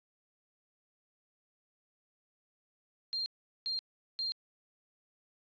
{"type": "tone bursts", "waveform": "sine", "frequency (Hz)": 4193, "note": "C8", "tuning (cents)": 3, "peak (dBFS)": -32, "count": 3, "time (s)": [3.13, 4.32], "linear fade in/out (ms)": 0, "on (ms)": 130, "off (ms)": 400, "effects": ["resampled to 11025 Hz", "12-bit"]}